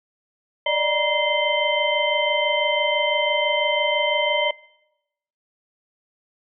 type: tone cluster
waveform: sine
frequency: 582 / 608 / 953 / 2077 / 3098 Hz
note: D5 / D#5 / A#5 / C7 / G7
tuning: -16 / -40 / +38 / -13 / -21 cents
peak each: -25 dBFS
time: 0.66-4.51 s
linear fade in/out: 5 ms
effects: noise-tail reverb RT60 0.9 s tail -23 dB re dry